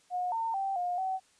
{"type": "tone with pitch steps", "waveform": "sine", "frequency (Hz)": [722, 907, 779, 712, 758], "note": ["F#5", "A#5", "G5", "F5", "F#5"], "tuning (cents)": [-43, -48, -11, 33, 42], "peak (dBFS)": -29, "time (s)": [0.1, 1.2], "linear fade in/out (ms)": 50, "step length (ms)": 220, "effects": ["white hiss -65 dBFS RMS until 1.39 s", "resampled to 22050 Hz"]}